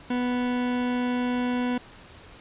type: tone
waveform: 40% pulse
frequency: 246.9 Hz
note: B3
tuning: in tune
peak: -23 dBFS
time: 0.1-1.78 s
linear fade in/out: 5 ms
effects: pink hiss -48 dBFS RMS until 2.4 s + resampled to 8000 Hz